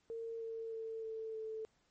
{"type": "tone with pitch steps", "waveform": "sine", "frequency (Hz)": [456.3, 452.1, 447.9, 443.8, 439.7], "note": ["A#4", "A4", "A4", "A4", "A4"], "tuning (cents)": [-37, 47, 31, 15, -1], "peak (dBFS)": -40, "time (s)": [0.1, 1.65], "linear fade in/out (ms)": 0, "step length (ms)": 310, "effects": ["pink hiss -75 dBFS RMS until 1.9 s", "MP3 32 kbps"]}